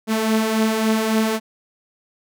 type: beating tone pair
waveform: sawtooth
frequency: 217.3 / 220.9 Hz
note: A3 / A3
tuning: -21 / +7 cents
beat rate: 3.6 Hz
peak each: -20 / -14 dBFS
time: 0.07-1.4 s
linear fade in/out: 50 ms
effects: none